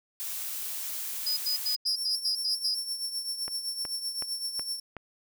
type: noise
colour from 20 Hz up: blue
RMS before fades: -35 dBFS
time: 0.2-1.75 s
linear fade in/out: 0 ms
type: tone bursts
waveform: sine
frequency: 4978 Hz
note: D#8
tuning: in tune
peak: -26 dBFS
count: 8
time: 1.26-2.749 s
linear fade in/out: 10 ms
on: 110 ms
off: 87 ms
type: tone with tremolo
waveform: sawtooth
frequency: 5430 Hz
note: F8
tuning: 50 cents flat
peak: -26 dBFS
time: 1.86-4.8 s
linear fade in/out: 5 ms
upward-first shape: triangle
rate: 7.8 Hz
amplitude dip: 70%
type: click train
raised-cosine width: 0.5 ms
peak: -24 dBFS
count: 5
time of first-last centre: 3.48-4.967 s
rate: 2.69 Hz
effects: none